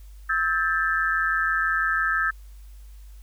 sine tone cluster, 1300 / 1588 / 1754 Hz, E6 / G6 / A6, -24 / +22 / -6 cents, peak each -25 dBFS, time 0.29-2.31 s, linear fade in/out 10 ms, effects added 50 Hz sine -41 dBFS peak until 3.22 s + white hiss -60 dBFS RMS until 3.22 s

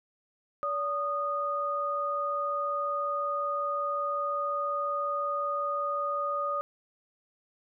sine tone pair together, 573 / 1232.5 Hz, D5 / D#6, -43 / -17 cents, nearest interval octave + minor second, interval 1326 cents, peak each -33 / -29 dBFS, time 0.63-6.61 s, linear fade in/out 0 ms, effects none

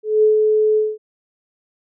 sine tone with ADSR envelope, 429.9 Hz, A4, 40 cents flat, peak -9 dBFS, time 0.03-0.98 s, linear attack 200 ms, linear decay 130 ms, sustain -3 dB, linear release 210 ms, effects none

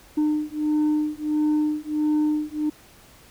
sine beating tone pair, 302.2 / 303.7 Hz, D4 / D#4, +50 / -42 cents, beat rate 1.5 Hz, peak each -21 dBFS, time 0.17-2.7 s, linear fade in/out 10 ms, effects tanh soft clip ceiling -17 dBFS + pink hiss -51 dBFS RMS until 3.3 s

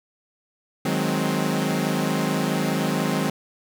sawtooth chord, Ab dominant seventh, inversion second, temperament equal with one note detuned, 155.56 / 185 / 209.5 / 261.6 Hz, Eb3 / Gb3 / Ab3 / C4, 0 / 0 / +15 / 0 cents, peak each -23 dBFS, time 0.85-3.3 s, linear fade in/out 5 ms, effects none

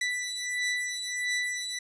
sawtooth beating tone pair, 1975.5 / 1977 Hz, B6 / B6, 0 / +1 cents, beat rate 1.5 Hz, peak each -29 / -28 dBFS, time 0.01-1.79 s, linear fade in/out 5 ms, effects resampled to 22050 Hz

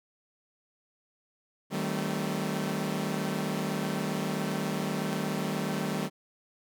sawtooth chord, A half-diminished seventh, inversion second, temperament equal with one note detuned, 155.56 / 192.3 / 220 / 261.6 Hz, Eb3 / G3 / A3 / C4, 0 / -33 / 0 / 0 cents, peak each -31 / -29 / -31 / -34 dBFS, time 1.7-6.1 s, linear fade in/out 50 ms, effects none

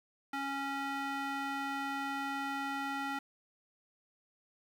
square tone with band-pass filter, 276.1 Hz, C#4, 7 cents flat, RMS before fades -37 dBFS, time 0.33-3.19 s, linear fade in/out 5 ms, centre 1400 Hz, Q 1.1, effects 9-bit

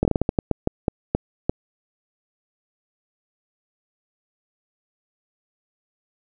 slowing click train, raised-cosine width 2 ms, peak -5 dBFS, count 13, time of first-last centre 0.03-1.495 s, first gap 21 ms, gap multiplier 1.29, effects none

